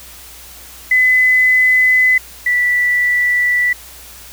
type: tone pair in turn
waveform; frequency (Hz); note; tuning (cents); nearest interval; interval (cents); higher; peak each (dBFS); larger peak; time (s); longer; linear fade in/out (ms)
sine; 2015 / 1965.6; B6 / B6; +34 / -9; unison; 43; first; -8 / -11; first; 0.91-2.18 / 2.46-3.73; neither; 5
effects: added 60 Hz sine -43 dBFS peak until 4.32 s + white hiss -37 dBFS RMS until 4.32 s